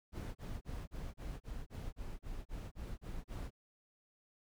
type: noise bursts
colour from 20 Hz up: brown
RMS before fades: -43 dBFS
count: 13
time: 0.12-3.506 s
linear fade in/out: 50 ms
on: 230 ms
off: 33 ms
effects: none